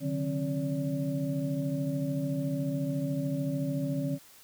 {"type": "tone cluster", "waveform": "sine", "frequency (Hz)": [136.6, 150.4, 183.5, 269.5, 572], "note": ["C#3", "D3", "F#3", "C#4", "D5"], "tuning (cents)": [-25, 42, -14, -49, -46], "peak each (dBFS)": [-39, -32, -40, -32, -38], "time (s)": [0, 4.19], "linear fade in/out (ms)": 50, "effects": ["white hiss -55 dBFS RMS until 4.43 s"]}